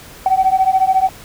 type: beating tone pair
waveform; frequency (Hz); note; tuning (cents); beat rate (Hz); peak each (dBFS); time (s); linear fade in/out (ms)
sine; 753 / 767; F#5 / G5; +30 / -38; 14; -13; 0.26-1.09; 2
effects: tanh soft clip ceiling -4 dBFS + pink hiss -38 dBFS RMS until 1.24 s